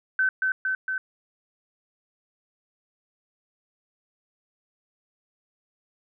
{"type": "tone with echo", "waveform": "sine", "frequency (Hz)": 1529, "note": "G6", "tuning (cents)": -44, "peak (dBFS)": -19, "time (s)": [0.19, 0.29], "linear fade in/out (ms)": 2, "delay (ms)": 230, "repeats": 3, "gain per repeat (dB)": -2, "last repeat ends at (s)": 0.98, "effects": []}